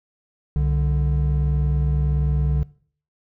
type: tone pair together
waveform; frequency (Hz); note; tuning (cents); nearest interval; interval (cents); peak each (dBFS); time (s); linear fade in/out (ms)
triangle; 65.41 / 146.83; C2 / D3; 0 / 0; octave + major second; 1400; -18 / -19; 0.56-2.63; 0
effects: noise-tail reverb RT60 0.5 s tail -20 dB re dry